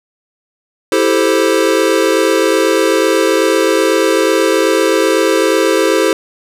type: chord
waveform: square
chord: A minor seventh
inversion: second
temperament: equal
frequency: 329.6 / 392 / 440 / 523.3 Hz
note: E4 / G4 / A4 / C5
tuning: 0 / 0 / 0 / 0 cents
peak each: -16 dBFS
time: 0.92-6.13 s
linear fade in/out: 2 ms
effects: low-pass 12000 Hz 12 dB/octave + 7-bit